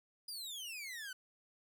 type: exponential sweep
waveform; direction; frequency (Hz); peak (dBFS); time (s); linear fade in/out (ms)
sawtooth; down; 4978 to 1480; -40; 0.28-1.13; 5
effects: none

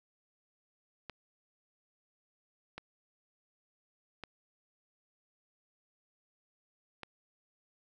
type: clicks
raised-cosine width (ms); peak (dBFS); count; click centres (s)
0.3; -26; 4; 1.097 / 2.78 / 4.237 / 7.033
effects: none

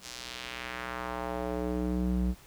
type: tone with band-pass filter sweep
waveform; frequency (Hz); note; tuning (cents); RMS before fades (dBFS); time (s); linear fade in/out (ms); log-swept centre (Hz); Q
square; 61.5; B1; -7; -33; 0.01-2.35; 50; 6400 to 130; 1.3
effects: pink hiss -55 dBFS RMS until 2.46 s

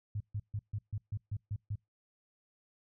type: tone bursts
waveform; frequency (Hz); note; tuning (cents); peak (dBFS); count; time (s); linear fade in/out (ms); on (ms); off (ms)
sine; 103.83; G#2; 0; -33; 9; 0.15-1.756; 5; 54; 140
effects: noise-tail reverb RT60 0.2 s tail -26 dB re dry

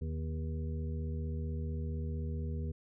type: harmonic tone with a mistuned harmonic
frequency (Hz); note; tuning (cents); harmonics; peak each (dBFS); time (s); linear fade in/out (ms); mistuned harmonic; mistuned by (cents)
79.9; D#2; +47; 1 / 2 / 3 / 5 / 6; -35 / -41 / -45 / -49 / -51; 0.01-2.72; 10; 2; -48
effects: none

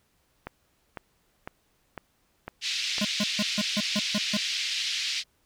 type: click train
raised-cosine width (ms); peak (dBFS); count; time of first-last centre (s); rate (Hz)
0.5; -20; 6; 0.47-2.983; 1.99
type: band-pass noise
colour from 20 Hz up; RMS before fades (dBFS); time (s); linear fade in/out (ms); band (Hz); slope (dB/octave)
white; -30; 2.61-5.24; 50; 2300 to 4900; 24
type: tone bursts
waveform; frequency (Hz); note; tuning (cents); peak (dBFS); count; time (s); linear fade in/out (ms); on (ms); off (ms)
square; 207.7; G#3; 0; -25; 8; 3.01-4.372; 5; 39; 150
effects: pink hiss -69 dBFS RMS until 5.45 s

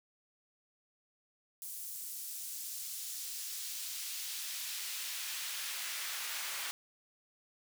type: noise with high-pass filter sweep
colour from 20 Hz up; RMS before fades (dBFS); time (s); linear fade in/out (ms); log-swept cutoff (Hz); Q
pink; -41; 1.62-6.71; 0; 9400 to 1400; 0.78
effects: none

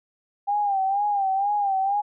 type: tone with vibrato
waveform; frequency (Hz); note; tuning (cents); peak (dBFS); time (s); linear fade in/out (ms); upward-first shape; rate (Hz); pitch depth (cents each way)
sine; 797; G5; +28; -20; 0.47-2.02; 20; sine; 2.1; 74
effects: none

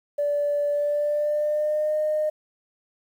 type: tone with pitch glide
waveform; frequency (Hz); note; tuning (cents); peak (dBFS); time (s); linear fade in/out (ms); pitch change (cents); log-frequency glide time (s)
sine; 581 to 612; D5 to D#5; -19 to -29; -20; 0.18-2.3; 10; +90; 0.71-1.96
effects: tanh soft clip ceiling -16 dBFS + 9-bit

